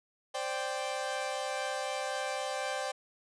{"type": "chord", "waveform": "sawtooth", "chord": "C suspended second", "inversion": "none", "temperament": "equal", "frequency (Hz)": [523.3, 587.3, 784], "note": ["C5", "D5", "G5"], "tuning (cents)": [0, 0, 0], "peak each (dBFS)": [-34, -34, -33], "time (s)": [0.34, 2.92], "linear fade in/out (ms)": 10, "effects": ["resampled to 22050 Hz"]}